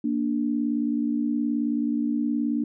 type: tone pair together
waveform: sine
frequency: 233.9 / 292.8 Hz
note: A#3 / D4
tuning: +6 / -5 cents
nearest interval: major third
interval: 389 cents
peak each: -25 dBFS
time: 0.04-2.64 s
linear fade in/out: 5 ms
effects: none

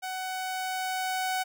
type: tone with level ramp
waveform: sawtooth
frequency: 748 Hz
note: F#5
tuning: 19 cents sharp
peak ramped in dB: -29 to -23 dBFS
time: 0.02-1.44 s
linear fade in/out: 20 ms
effects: none

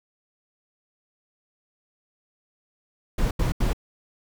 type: noise bursts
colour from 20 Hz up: brown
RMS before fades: -22 dBFS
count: 3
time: 3.18-3.732 s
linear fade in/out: 5 ms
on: 130 ms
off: 81 ms
effects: none

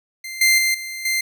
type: tone with level steps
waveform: sawtooth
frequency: 2087 Hz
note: C7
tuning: 5 cents flat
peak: -26 / -9 / -13 / -25 / -15 dBFS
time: 0.24-1.21 s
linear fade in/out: 5 ms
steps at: 0.41 / 0.58 / 0.74 / 1.05 s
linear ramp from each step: 5 ms
effects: none

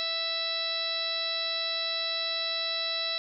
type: harmonic tone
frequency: 659.3 Hz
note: E5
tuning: in tune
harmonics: 1 / 2 / 3 / 4 / 5 / 6 / 7 / 8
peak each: -39 / -42 / -40 / -39 / -42 / -30 / -42 / -39 dBFS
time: 0-3.18 s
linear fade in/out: 0 ms
effects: none

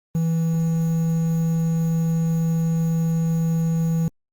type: tone with quantisation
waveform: triangle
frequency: 164 Hz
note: E3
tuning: 9 cents flat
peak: -16 dBFS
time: 0.15-4.08 s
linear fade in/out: 0 ms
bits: 7
effects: Opus 24 kbps

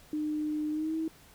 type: tone with pitch glide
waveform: sine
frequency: 303.6 to 320.5 Hz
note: D#4 to E4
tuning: -42 to -49 cents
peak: -29 dBFS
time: 0.13-1.08 s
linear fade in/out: 2 ms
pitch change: +93 cents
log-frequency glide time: 0.71-0.95 s
effects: pink hiss -57 dBFS RMS until 1.34 s

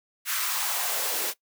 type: noise with high-pass filter sweep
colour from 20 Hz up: white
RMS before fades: -28 dBFS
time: 0.25-1.34 s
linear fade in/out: 50 ms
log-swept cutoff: 1600 to 350 Hz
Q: 2.1
effects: noise-tail reverb RT60 0.1 s tail -19 dB re dry

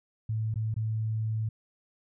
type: tone with dropouts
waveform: sine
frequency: 110 Hz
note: A2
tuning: in tune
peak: -27 dBFS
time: 0.29-1.49 s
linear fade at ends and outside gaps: 5 ms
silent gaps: 0.542-0.557 / 0.742-0.763 s
effects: none

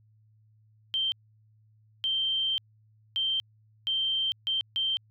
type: tone bursts at uneven times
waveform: sine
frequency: 3136 Hz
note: G7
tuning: in tune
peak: -25 dBFS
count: 6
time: 0.94-1.12 / 2.04-2.58 / 3.16-3.4 / 3.87-4.32 / 4.47-4.61 / 4.76-4.97 s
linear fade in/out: 0 ms
effects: added 108 Hz sine -59 dBFS peak until 5.1 s

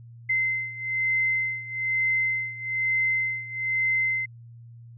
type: beating tone pair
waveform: sine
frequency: 2068 / 2069.1 Hz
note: C7 / C7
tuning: -21 / -20 cents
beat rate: 1.1 Hz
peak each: -28 / -25 dBFS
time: 0.29-4.26 s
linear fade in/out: 10 ms
effects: added 117 Hz sine -43 dBFS peak until 4.97 s

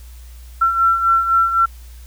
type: beating tone pair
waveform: sine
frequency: 1349 / 1352.9 Hz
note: E6 / E6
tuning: +40 / +45 cents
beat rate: 3.9 Hz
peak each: -20 / -13 dBFS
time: 0.61-1.66 s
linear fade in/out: 10 ms
effects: added 60 Hz sine -35 dBFS peak until 2.06 s + white hiss -49 dBFS RMS until 2.06 s

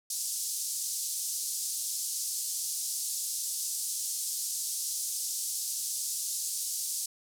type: band-pass noise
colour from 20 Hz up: white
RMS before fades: -34 dBFS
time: 0.1-7.06 s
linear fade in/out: 5 ms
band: 5000 to 11000 Hz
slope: 24 dB/octave
effects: none

